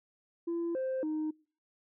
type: tone with pitch steps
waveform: sine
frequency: 338.6 / 523 / 309.7 Hz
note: E4 / C5 / D#4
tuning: +46 / -1 / -8 cents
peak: -29 dBFS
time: 0.47-1.31 s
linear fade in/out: 10 ms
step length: 280 ms
effects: noise-tail reverb RT60 0.4 s tail -26 dB re dry + tanh soft clip ceiling -29 dBFS